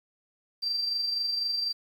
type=tone with amplitude modulation; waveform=sine; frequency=4700 Hz; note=D8; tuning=1 cent sharp; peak=-24 dBFS; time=0.62-1.73 s; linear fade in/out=20 ms; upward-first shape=sine; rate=24 Hz; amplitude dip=45%; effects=tanh soft clip ceiling -20 dBFS + 9-bit